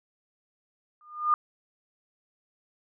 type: tone with exponential growth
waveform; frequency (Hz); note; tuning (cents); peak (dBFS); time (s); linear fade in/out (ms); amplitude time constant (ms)
sine; 1214; D#6; -43; -16; 1.01-1.34; 1; 71
effects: none